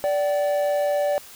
triangle tone pair together, 583 / 763 Hz, D5 / G5, -13 / -47 cents, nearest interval perfect fourth, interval 466 cents, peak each -18 / -26 dBFS, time 0.04-1.18 s, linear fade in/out 0 ms, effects white hiss -44 dBFS RMS until 1.35 s

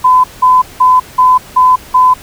sine tone bursts, 1012 Hz, B5, 42 cents sharp, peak -3 dBFS, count 6, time 0.04-2.14 s, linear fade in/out 10 ms, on 200 ms, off 180 ms, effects pink hiss -34 dBFS RMS until 2.22 s

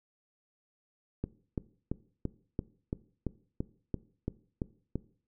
click train, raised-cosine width 3 ms, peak -19 dBFS, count 12, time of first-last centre 1.24-4.956 s, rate 2.96 Hz, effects noise-tail reverb RT60 0.5 s tail -19 dB re dry

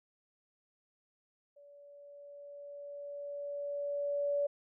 sine tone with level ramp, 573 Hz, D5, 43 cents flat, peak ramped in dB -55 to -28 dBFS, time 1.56-4.47 s, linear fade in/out 10 ms, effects none

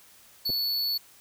square tone, 4435 Hz, C#8, in tune, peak -26 dBFS, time 0.45-0.98 s, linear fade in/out 10 ms
clicks, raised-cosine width 2 ms, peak -25 dBFS, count 2, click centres 0.494 / 0.502 s
effects white hiss -55 dBFS RMS until 1.2 s

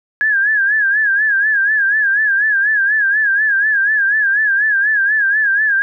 sine tone with vibrato, 1661.2 Hz, G#6, in tune, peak -11 dBFS, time 0.21-5.82 s, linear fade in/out 0 ms, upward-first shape sine, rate 4.1 Hz, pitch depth 100 cents each way, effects none

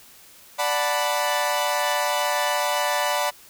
sawtooth chord, B minor seventh, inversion first, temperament equal, 587.3 / 740 / 880 / 987.8 Hz, D5 / F#5 / A5 / B5, 0 / 0 / 0 / 0 cents, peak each -22 / -24 / -25 / -22 dBFS, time 0.58-3.31 s, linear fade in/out 20 ms, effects white hiss -49 dBFS RMS until 3.49 s

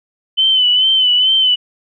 sine tone with vibrato, 3034 Hz, F#7, 43 cents sharp, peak -9 dBFS, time 0.37-1.56 s, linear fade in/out 20 ms, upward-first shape sine, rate 2.3 Hz, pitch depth 50 cents each way, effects none

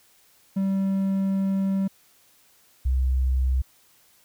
triangle / sine tone pair in turn, 193.7 / 64.64 Hz, G3 / C2, -20 / -20 cents, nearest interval octave + perfect fifth, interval 1900 cents, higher first, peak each -19 dBFS, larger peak neither, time 0.56-1.88 / 2.85-3.62 s, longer first, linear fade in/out 10 ms, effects white hiss -59 dBFS RMS until 4.24 s

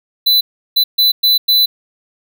square tone bursts at uneven times, 4000 Hz, B7, 21 cents sharp, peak -9 dBFS, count 5, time 0.26-0.41 / 0.76-0.84 / 0.98-1.12 / 1.23-1.38 / 1.48-1.66 s, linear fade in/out 10 ms, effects none

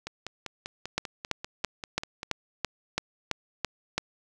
two click trains, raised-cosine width 0.2 ms, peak -18 / -9 dBFS, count 12 / 10, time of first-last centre 0.07-2.231 / 0.98-3.98 s, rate 5.09 / 3 Hz, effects none

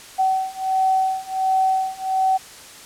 sine beating tone pair, 759 / 760.4 Hz, F#5 / F#5, +44 / +47 cents, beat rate 1.4 Hz, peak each -21 / -20 dBFS, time 0.18-2.38 s, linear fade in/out 20 ms, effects white hiss -41 dBFS RMS until 2.85 s + low-pass 10000 Hz 12 dB/octave

